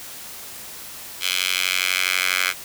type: tone with high-pass filter sweep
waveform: 10% pulse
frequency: 92.2 Hz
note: F#2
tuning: 6 cents flat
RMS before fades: -22 dBFS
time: 1.2-2.54 s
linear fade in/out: 50 ms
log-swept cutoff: 2900 to 1900 Hz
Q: 2.1
effects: white hiss -37 dBFS RMS until 2.64 s